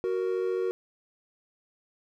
triangle tone pair together, 371.9 / 466.2 Hz, F#4 / A#4, +9 / 0 cents, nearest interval major third, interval 391 cents, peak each -26 / -28 dBFS, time 0.04-0.71 s, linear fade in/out 0 ms, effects none

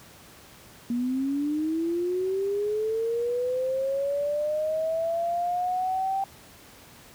sine linear sweep, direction up, 235.6 to 784 Hz, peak -24 dBFS, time 0.9-6.24 s, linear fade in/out 2 ms, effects pink hiss -50 dBFS RMS until 7.14 s + high-pass 60 Hz 12 dB/octave

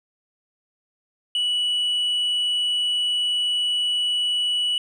sine tone, 2947 Hz, F#7, 8 cents flat, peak -17 dBFS, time 1.35-4.78 s, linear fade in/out 2 ms, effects tanh soft clip ceiling -19 dBFS

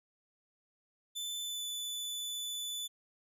sawtooth tone with pitch glide, 3520 to 3486 Hz, A7 to A7, 0 to -17 cents, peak -34 dBFS, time 1.15-2.88 s, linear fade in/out 20 ms, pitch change -17 cents, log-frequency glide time 1.42-1.65 s, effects none

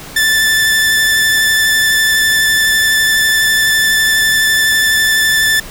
sawtooth tone with vibrato, 1760 Hz, A6, in tune, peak -6 dBFS, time 0.16-5.6 s, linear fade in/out 5 ms, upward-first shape sine, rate 12 Hz, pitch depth 15 cents each way, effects pink hiss -31 dBFS RMS until 5.7 s

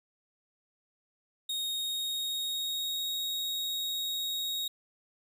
40% pulse tone with pitch glide, 3729 to 3768 Hz, A#7 to A#7, 0 to +18 cents, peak -30 dBFS, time 1.49-4.68 s, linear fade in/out 5 ms, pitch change +18 cents, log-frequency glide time 1.73-3.1 s, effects none

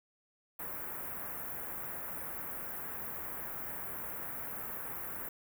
white band-stop noise, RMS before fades -41 dBFS, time 0.59-5.29 s, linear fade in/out 5 ms, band 1800 to 13000 Hz, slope 24 dB/octave, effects none

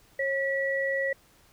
sine tone pair together, 544 / 1938.6 Hz, C#5 / B6, -33 / -33 cents, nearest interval octave + minor seventh, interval 2200 cents, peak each -28 dBFS, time 0.19-1.13 s, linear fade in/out 5 ms, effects pink hiss -60 dBFS RMS until 1.52 s

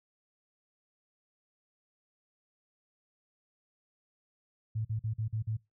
sine tone bursts, 110 Hz, A2, in tune, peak -30 dBFS, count 6, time 4.75-5.57 s, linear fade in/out 10 ms, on 100 ms, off 44 ms, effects noise-tail reverb RT60 0.2 s tail -21 dB re dry

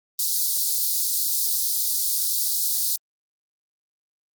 white high-pass noise, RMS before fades -23 dBFS, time 0.19-2.96 s, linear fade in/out 2 ms, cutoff 4000 Hz, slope 48 dB/octave, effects Opus 32 kbps

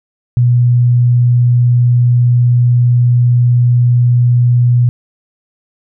sine tone, 121.9 Hz, B2, 22 cents flat, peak -6 dBFS, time 0.37-4.89 s, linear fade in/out 0 ms, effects none

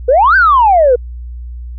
sine exponential two-way sweep, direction up then down, 470.5 to 1593 to 470.5 Hz, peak -4 dBFS, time 0.08-0.96 s, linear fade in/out 10 ms, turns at 0.36 s, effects tanh soft clip ceiling 0 dBFS + added 60 Hz sine -23 dBFS peak until 1.78 s

